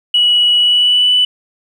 sine tone with pitch glide, 2929 to 2982 Hz, F#7 to F#7, -18 to +13 cents, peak -7 dBFS, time 0.14-1.25 s, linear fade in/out 5 ms, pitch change +31 cents, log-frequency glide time 0.57-1.14 s, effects tanh soft clip ceiling -3 dBFS + 8-bit

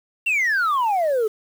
sine exponential sweep, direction down, 2786 to 415.3 Hz, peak -15 dBFS, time 0.26-1.28 s, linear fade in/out 10 ms, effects tanh soft clip ceiling -16 dBFS + 7-bit

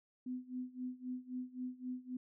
sine tone with tremolo, 252.4 Hz, B3, 38 cents sharp, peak -37 dBFS, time 0.26-2.17 s, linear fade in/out 5 ms, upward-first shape sine, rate 3.8 Hz, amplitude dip 90%, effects none

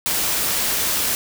white noise, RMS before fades -21 dBFS, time 0.06-1.15 s, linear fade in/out 0 ms, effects none

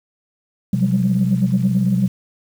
sine tone cluster, 128.1 / 180 / 189.8 / 198.3 Hz, C3 / F#3 / F#3 / G3, -36 / -47 / +44 / +20 cents, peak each -19 dBFS, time 0.73-2.08 s, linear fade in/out 5 ms, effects tanh soft clip ceiling -7 dBFS + 7-bit

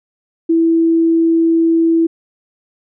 sine tone, 329.6 Hz, E4, in tune, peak -9 dBFS, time 0.49-2.07 s, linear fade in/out 10 ms, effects none

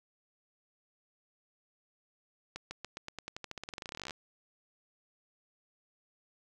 accelerating click train, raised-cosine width 0.2 ms, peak -23 dBFS, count 29, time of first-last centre 2.56-4.108 s, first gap 150 ms, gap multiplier 0.91, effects none

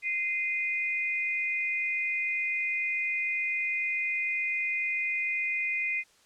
sine tone pair together, 2078 / 2469 Hz, C7 / D#7, -12 / -14 cents, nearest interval minor third, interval 298 cents, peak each -30 / -30 dBFS, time 0.02-6.04 s, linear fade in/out 50 ms, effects white hiss -62 dBFS RMS until 6.25 s + low-pass 8000 Hz 12 dB/octave

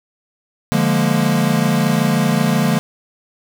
square chord, Bb dominant seventh, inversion first, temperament equal, 146.83 / 174.61 / 207.7 / 233.1 Hz, D3 / F3 / Ab3 / Bb3, 0 / 0 / 0 / 0 cents, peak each -20 dBFS, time 0.72-2.79 s, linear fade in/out 0 ms, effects 7-bit

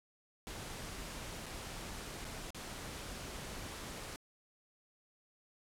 pink noise with dropouts, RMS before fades -45 dBFS, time 0.47-4.16 s, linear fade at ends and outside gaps 0 ms, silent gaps 1.459-1.464 / 2.245-2.251 / 2.505-2.546 s, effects low-pass 11000 Hz 12 dB/octave

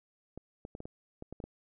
clicks, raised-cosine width 2 ms, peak -29 dBFS, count 9, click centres 0.376 / 0.651 / 0.751 / 0.804 / 0.855 / 1.224 / 1.326 / 1.402 / 1.44 s, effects none

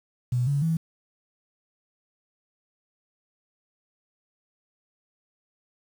sine tone with pitch steps, 123.47 / 141.83 / 162.92 Hz, B2 / C#3 / E3, 0 / +40 / -20 cents, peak -21 dBFS, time 0.32-0.77 s, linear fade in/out 5 ms, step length 150 ms, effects 8-bit

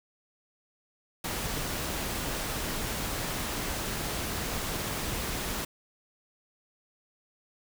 pink noise, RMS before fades -33 dBFS, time 1.24-5.65 s, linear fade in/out 5 ms, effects none

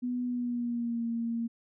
sine tone with pitch glide, 246.9 to 231.7 Hz, B3 to A#3, 0 to -10 cents, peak -29 dBFS, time 0.02-1.48 s, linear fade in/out 20 ms, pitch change -110 cents, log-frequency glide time 0.25-1.05 s, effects none

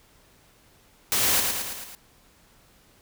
white noise with echo, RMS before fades -23 dBFS, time 1.12-1.4 s, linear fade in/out 0 ms, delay 110 ms, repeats 5, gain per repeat -4 dB, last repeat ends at 1.95 s, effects pink hiss -58 dBFS RMS until 3.01 s

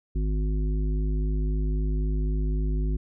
harmonic tone, 51.9 Hz, G#1, in tune, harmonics 1 / 3 / 5 / 7, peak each -23 / -33 / -37 / -40 dBFS, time 0.15-2.97 s, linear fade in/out 10 ms, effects none

